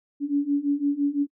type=beating tone pair; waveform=sine; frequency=282.3 / 288.2 Hz; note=C#4 / D4; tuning=+32 / -33 cents; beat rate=5.9 Hz; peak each=-25 / -23 dBFS; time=0.2-1.27 s; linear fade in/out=50 ms; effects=noise-tail reverb RT60 0.1 s tail -25 dB re dry